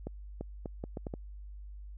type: accelerating click train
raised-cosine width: 2 ms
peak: -24 dBFS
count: 7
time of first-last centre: 0.07-1.139 s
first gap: 340 ms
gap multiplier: 0.73
effects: added 50 Hz sine -43 dBFS peak until 1.97 s